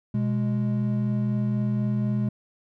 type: tone pair together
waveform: triangle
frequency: 123.74 / 207.7 Hz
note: B2 / G#3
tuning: +4 / 0 cents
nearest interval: major sixth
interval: 896 cents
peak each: -23 dBFS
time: 0.14-2.29 s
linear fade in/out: 5 ms
effects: none